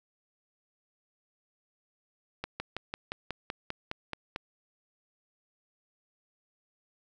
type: slowing click train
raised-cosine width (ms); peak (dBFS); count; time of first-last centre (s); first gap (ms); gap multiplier
0.3; -18; 11; 2.44-4.361; 160; 1.04
effects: none